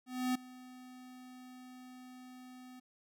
square tone with ADSR envelope, 253.1 Hz, B3, 43 cents sharp, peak -30 dBFS, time 0.06-2.8 s, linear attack 290 ms, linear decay 7 ms, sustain -21 dB, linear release 9 ms, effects none

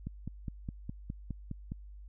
click train, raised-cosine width 5 ms, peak -25 dBFS, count 9, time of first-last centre 0.07-1.719 s, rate 4.85 Hz, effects added 50 Hz sine -46 dBFS peak until 2.08 s

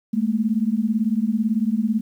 sine beating tone pair, 210.6 / 228.6 Hz, G#3 / A#3, +24 / -34 cents, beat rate 18 Hz, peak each -21 dBFS, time 0.13-2.01 s, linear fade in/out 10 ms, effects 9-bit

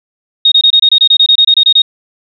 sine tone bursts, 3729 Hz, A#7, in tune, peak -3 dBFS, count 15, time 0.45-1.82 s, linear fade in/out 5 ms, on 68 ms, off 25 ms, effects none

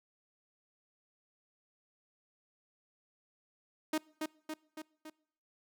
sawtooth tone with echo, 311.1 Hz, D#4, in tune, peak -26 dBFS, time 3.93-3.98 s, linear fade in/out 5 ms, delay 280 ms, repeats 4, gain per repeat -4 dB, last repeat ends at 5.1 s, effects noise-tail reverb RT60 0.7 s tail -25 dB re dry

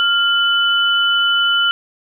sine tone pair together, 1396.9 / 2996 Hz, F6 / F#7, 0 / +21 cents, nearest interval octave + minor second, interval 1321 cents, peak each -15 dBFS, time 0-1.71 s, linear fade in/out 0 ms, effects none

